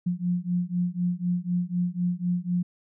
sine beating tone pair, 175.3 / 179.3 Hz, F3 / F3, +7 / +46 cents, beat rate 4 Hz, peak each -27 dBFS, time 0.06-2.63 s, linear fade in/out 10 ms, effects none

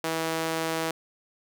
sawtooth tone with high-pass filter, 162.2 Hz, E3, 28 cents flat, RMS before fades -29 dBFS, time 0.04-0.91 s, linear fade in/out 2 ms, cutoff 410 Hz, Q 0.82, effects none

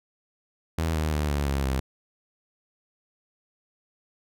sawtooth tone with pitch steps, 81.2 / 77.98 / 74.89 / 71.92 / 69.07 / 66.34 Hz, E2 / D#2 / D2 / D2 / C#2 / C2, -26 / +4 / +34 / -36 / -6 / +25 cents, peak -20 dBFS, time 0.78-1.8 s, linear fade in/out 5 ms, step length 170 ms, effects none

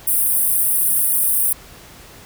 pink high-pass noise, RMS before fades -17 dBFS, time 0.07-1.53 s, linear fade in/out 5 ms, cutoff 8900 Hz, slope 96 dB/octave, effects pink hiss -42 dBFS RMS until 2.25 s

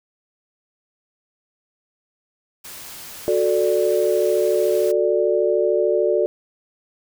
white noise, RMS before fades -37 dBFS, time 2.64-4.92 s, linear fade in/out 10 ms
sine chord, D major, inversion first, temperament just, 367.1 / 440.5 / 587.3 Hz, F#4 / A4 / D5, -14 / +2 / 0 cents, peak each -20 dBFS, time 3.28-6.26 s, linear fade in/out 0 ms
effects none

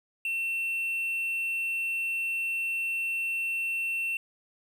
triangle tone, 2700 Hz, E7, 41 cents sharp, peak -26 dBFS, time 0.25-4.17 s, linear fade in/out 2 ms, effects 10-bit

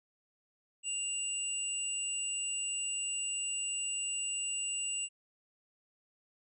sine tone pair together, 2794 / 7903 Hz, F7 / B8, 0 / 0 cents, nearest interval octave + tritone, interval 1800 cents, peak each -37 / -35 dBFS, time 0.83-5.09 s, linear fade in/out 50 ms, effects none

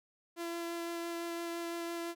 sawtooth tone with vibrato, 339 Hz, E4, 49 cents sharp, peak -33 dBFS, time 0.36-2.15 s, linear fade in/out 50 ms, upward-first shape sine, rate 5.9 Hz, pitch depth 9 cents each way, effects none

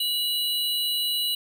square tone pair together, 2916 / 3970 Hz, F#7 / B7, -26 / +8 cents, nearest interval perfect fourth, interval 534 cents, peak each -27 dBFS, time 0-1.35 s, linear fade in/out 5 ms, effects none

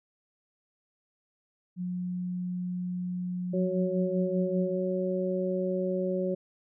sine tone, 179.9 Hz, F#3, 48 cents flat, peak -30 dBFS, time 1.76-4.76 s, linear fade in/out 50 ms
harmonic tone, 185 Hz, F#3, in tune, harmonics 1 / 2 / 3, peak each -31 / -31 / -31 dBFS, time 3.53-6.35 s, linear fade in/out 10 ms
effects none

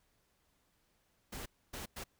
pink noise bursts at uneven times, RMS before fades -44 dBFS, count 3, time 1.32-1.46 / 1.73-1.86 / 1.96-2.04 s, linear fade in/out 10 ms, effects pink hiss -75 dBFS RMS until 2.19 s

